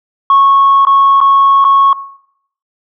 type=tone with dropouts; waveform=sine; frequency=1100 Hz; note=C#6; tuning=14 cents flat; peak=-3 dBFS; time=0.3-1.93 s; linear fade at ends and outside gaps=2 ms; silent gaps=0.851-0.869 / 1.204-1.212 / 1.643-1.649 s; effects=noise-tail reverb RT60 0.7 s tail -18 dB re dry + tanh soft clip ceiling -1 dBFS